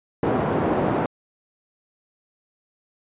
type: band-pass noise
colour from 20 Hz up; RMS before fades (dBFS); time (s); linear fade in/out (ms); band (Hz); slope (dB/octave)
pink; -22; 0.23-1.06; 2; 180 to 830; 12
effects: resampled to 8000 Hz